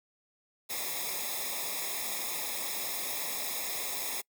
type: noise with comb filter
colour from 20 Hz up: white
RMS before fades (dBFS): -35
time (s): 0.69-4.22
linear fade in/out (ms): 20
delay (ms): 0.67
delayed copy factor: -1
effects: noise-tail reverb RT60 0.1 s tail -26 dB re dry